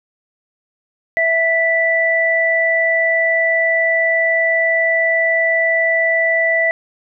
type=tone pair together; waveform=sine; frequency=659 / 1973 Hz; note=E5 / B6; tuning=-1 / -2 cents; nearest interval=octave + perfect fifth; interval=1899 cents; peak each=-17 / -14 dBFS; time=1.17-6.71 s; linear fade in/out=0 ms; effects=none